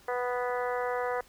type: harmonic tone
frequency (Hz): 246.9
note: B3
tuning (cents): 0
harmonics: 2 / 3 / 4 / 5 / 6 / 7 / 8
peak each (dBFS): -31 / -35 / -37 / -39 / -41 / -42 / -43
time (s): 0.08-1.21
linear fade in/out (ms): 5
effects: pink hiss -58 dBFS RMS until 1.28 s